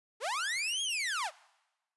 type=linear two-way sweep; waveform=sawtooth; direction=up then down; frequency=392 to 3322 to 541 Hz; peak=-28 dBFS; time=0.2-1.31 s; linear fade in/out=50 ms; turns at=0.82 s; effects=noise-tail reverb RT60 1.0 s tail -21 dB re dry + resampled to 24000 Hz